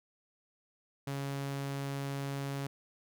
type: tone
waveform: sawtooth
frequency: 138.9 Hz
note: C#3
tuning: 4 cents sharp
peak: -31 dBFS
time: 1.07-2.67 s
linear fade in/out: 5 ms
effects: none